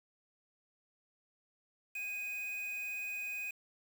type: tone with quantisation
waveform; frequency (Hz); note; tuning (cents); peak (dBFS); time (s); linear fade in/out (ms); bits
triangle; 2498; D#7; +6; -36; 1.95-3.51; 5; 8
effects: none